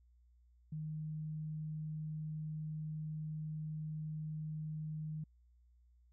sine tone, 154.7 Hz, D#3, 10 cents flat, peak -39 dBFS, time 0.72-5.24 s, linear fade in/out 5 ms, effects added 60 Hz sine -64 dBFS peak until 6.12 s

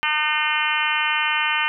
harmonic tone, 303.7 Hz, D#4, 42 cents flat, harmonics 3 / 4 / 5 / 6 / 7 / 8 / 9 / 10, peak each -27 / -27 / -27 / -27 / -27 / -27 / -27 / -27 dBFS, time 0.03-1.68 s, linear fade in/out 0 ms, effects none

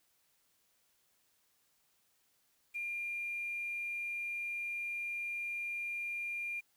sine tone with quantisation, 2400 Hz, D7, 37 cents sharp, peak -36 dBFS, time 2.74-6.61 s, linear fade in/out 20 ms, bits 10, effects white hiss -74 dBFS RMS until 6.76 s

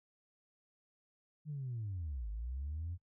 sine linear two-way sweep, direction down then up, 155.5 to 50.5 to 90.1 Hz, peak -37 dBFS, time 1.45-2.98 s, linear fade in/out 50 ms, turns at 2.29 s, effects noise-tail reverb RT60 0.1 s tail -18 dB re dry + tanh soft clip ceiling -34 dBFS

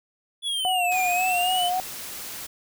square linear two-way sweep, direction down then up, 3447 to 2383 to 3072 Hz, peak -25 dBFS, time 0.42-1.71 s, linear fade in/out 50 ms, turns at 1.01 s
sine tone with vibrato, 727 Hz, F#5, 31 cents flat, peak -22 dBFS, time 0.65-1.8 s, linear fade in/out 0 ms, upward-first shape sine, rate 3.7 Hz, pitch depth 44 cents each way
white noise, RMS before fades -36 dBFS, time 0.91-2.47 s, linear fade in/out 10 ms
effects none

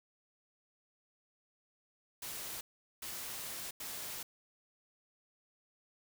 white noise bursts at uneven times, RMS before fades -43 dBFS, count 3, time 2.22-2.61 / 3.02-3.71 / 3.8-4.23 s, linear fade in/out 5 ms, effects none

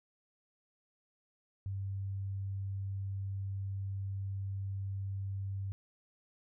sine tone, 97.7 Hz, G2, 5 cents flat, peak -35 dBFS, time 1.66-5.72 s, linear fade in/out 0 ms, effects none

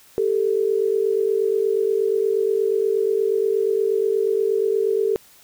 sine tone pair together, 395.4 / 443.8 Hz, G4 / A4, +15 / +15 cents, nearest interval major second, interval 200 cents, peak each -20 dBFS, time 0.18-5.16 s, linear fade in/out 0 ms, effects white hiss -51 dBFS RMS until 5.43 s

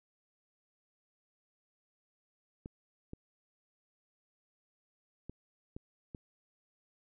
clicks, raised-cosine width 3 ms, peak -30 dBFS, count 5, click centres 2.659 / 3.134 / 5.296 / 5.765 / 6.148 s, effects none

